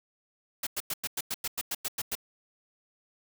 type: noise bursts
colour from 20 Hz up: white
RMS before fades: -32 dBFS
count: 12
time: 0.63-2.153 s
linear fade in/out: 5 ms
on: 38 ms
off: 97 ms
effects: none